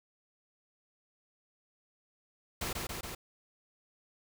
pink noise with echo, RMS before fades -36 dBFS, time 2.61-2.73 s, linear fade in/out 5 ms, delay 140 ms, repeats 3, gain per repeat -2 dB, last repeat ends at 3.15 s, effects none

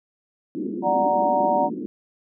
pink band-pass noise, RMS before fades -29 dBFS, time 0.55-1.86 s, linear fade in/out 0 ms, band 200 to 370 Hz, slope 48 dB/octave
sine chord, D augmented, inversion none, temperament equal, 587.3 / 740 / 932.3 Hz, D5 / F#5 / A#5, 0 / 0 / 0 cents, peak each -22 dBFS, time 0.82-1.7 s, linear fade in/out 50 ms
effects none

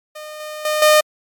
sawtooth tone with level steps, 610 Hz, D#5, 34 cents flat, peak -27 / -24 / -13 / -5 dBFS, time 0.15-1.01 s, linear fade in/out 10 ms, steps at 0.4 / 0.65 / 0.82 s, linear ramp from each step 2 ms, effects MP3 96 kbps

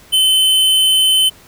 square tone, 3056 Hz, G7, 45 cents flat, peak -10 dBFS, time 0.12-1.3 s, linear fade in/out 20 ms, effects pink hiss -44 dBFS RMS until 1.47 s

